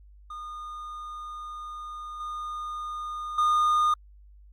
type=tone with level steps; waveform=triangle; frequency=1222 Hz; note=D#6; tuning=32 cents flat; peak=-34 / -30 / -18 dBFS; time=0.3-3.94 s; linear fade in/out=5 ms; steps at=2.2 / 3.38 s; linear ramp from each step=5 ms; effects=added 50 Hz sine -49 dBFS peak until 4.52 s + Opus 48 kbps